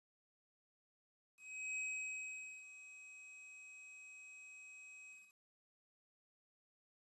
square tone with ADSR envelope, 2537 Hz, D#7, 33 cents sharp, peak -40 dBFS, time 1.37-5.34 s, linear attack 400 ms, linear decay 870 ms, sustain -15 dB, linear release 220 ms, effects resampled to 24000 Hz + 12-bit

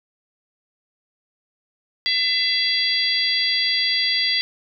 harmonic tone, 673 Hz, E5, 36 cents sharp, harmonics 3 / 4 / 5 / 6 / 7, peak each -24 / -32 / -23 / -30 / -21 dBFS, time 2.06-4.41 s, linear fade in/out 0 ms, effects none

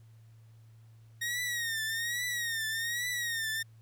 sawtooth tone with vibrato, 1864.7 Hz, A#6, in tune, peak -28 dBFS, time 1.21-3.63 s, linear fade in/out 10 ms, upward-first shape triangle, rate 1.2 Hz, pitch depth 110 cents each way, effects added 112 Hz sine -53 dBFS peak until 3.81 s + pink hiss -71 dBFS RMS until 3.81 s

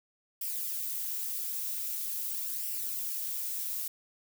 violet noise with flanger, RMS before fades -35 dBFS, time 0.41-3.88 s, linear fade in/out 5 ms, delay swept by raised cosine 0.37 to 4.67 ms, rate 0.44 Hz, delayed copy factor +0.5, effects none

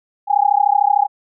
sine tone with amplitude modulation, 817 Hz, G#5, 29 cents flat, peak -7 dBFS, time 0.27-1.08 s, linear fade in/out 50 ms, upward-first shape sine, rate 33.3 Hz, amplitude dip 100%, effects none

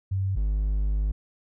sine / triangle tone pair in turn, 96.3 / 51.01 Hz, G2 / G#1, -30 / -30 cents, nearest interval major seventh, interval 1100 cents, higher first, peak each -23 / -20 dBFS, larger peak second, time 0.11-0.36 / 0.36-1.12 s, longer second, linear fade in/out 10 ms, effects none

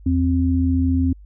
sine tone pair together, 82.7 / 262.6 Hz, E2 / C4, +6 / +6 cents, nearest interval octave + minor sixth, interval 2000 cents, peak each -18 dBFS, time 0.06-1.13 s, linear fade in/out 5 ms, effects added 50 Hz sine -40 dBFS peak until 1.25 s

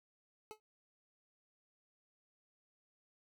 25% pulse tone with exponential decay, 430 Hz, A4, 40 cents flat, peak -39 dBFS, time 0.51-0.6 s, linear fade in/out 0 ms, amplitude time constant 18 ms, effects none

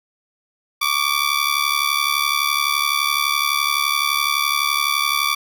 15% pulse ring-modulated tone, 1157 Hz, D6, 26 cents flat, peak -8 dBFS, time 0.81-5.35 s, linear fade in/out 10 ms, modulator 35.9 Hz, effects none

